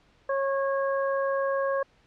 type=harmonic tone; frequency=547 Hz; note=C#5; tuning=23 cents flat; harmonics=1 / 2 / 3; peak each=-25 / -31 / -35 dBFS; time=0.29-1.83 s; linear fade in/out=5 ms; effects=pink hiss -62 dBFS RMS until 2.06 s + low-pass 4000 Hz 12 dB/octave